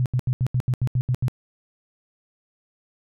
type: tone bursts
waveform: sine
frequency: 125.8 Hz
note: B2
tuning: 32 cents sharp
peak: -18 dBFS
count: 10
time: 0-1.282 s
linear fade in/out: 0 ms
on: 58 ms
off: 78 ms
effects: none